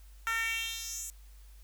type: tone with high-pass filter sweep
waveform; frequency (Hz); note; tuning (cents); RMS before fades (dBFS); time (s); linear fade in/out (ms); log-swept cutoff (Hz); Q
10% pulse; 454.3; A#4; -45; -35; 0.27-1.1; 0; 1400 to 8400; 3
effects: added 50 Hz sine -50 dBFS peak until 1.63 s + white hiss -64 dBFS RMS until 1.63 s